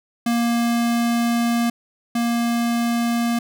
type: tone pair in turn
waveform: square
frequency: 235.1 / 235.1 Hz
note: A#3 / A#3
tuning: +15 / +15 cents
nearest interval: unison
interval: 0 cents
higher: neither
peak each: -18 / -19 dBFS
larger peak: first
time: 0.26-1.7 / 2.15-3.39 s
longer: first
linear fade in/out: 5 ms
effects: none